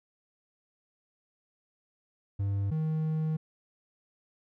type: tone pair in turn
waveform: triangle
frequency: 99.5 / 157.13 Hz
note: G2 / D#3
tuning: +26 / +17 cents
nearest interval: minor sixth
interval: 791 cents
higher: second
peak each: -25 dBFS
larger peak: neither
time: 2.39-2.71 / 2.71-3.37 s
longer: second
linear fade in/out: 10 ms
effects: none